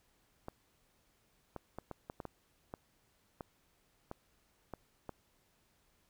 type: clicks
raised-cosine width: 1 ms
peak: -28 dBFS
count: 12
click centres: 0.484 / 1.563 / 1.786 / 1.913 / 2.099 / 2.202 / 2.253 / 2.739 / 3.408 / 4.114 / 4.737 / 5.093 s
effects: pink hiss -73 dBFS RMS until 6.09 s